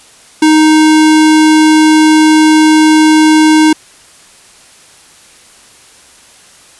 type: tone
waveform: square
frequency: 311.1 Hz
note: D#4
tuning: in tune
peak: -4 dBFS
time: 0.42-3.73 s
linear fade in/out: 5 ms
effects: white hiss -40 dBFS RMS until 6.79 s + resampled to 24000 Hz